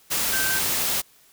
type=tone in noise; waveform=sine; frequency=1554 Hz; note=G6; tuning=16 cents flat; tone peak=-25 dBFS; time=0.32-0.6 s; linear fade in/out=20 ms; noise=white; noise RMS=-24 dBFS; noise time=0.1-1.02 s; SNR=-4 dB; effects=white hiss -56 dBFS RMS until 1.32 s